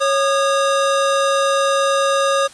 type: tone pair together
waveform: square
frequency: 551 / 1222 Hz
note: C#5 / D#6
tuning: -11 / -32 cents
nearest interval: octave + major second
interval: 1379 cents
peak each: -17 / -19 dBFS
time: 0-2.48 s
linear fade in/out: 20 ms
effects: white hiss -42 dBFS RMS until 2.53 s + resampled to 22050 Hz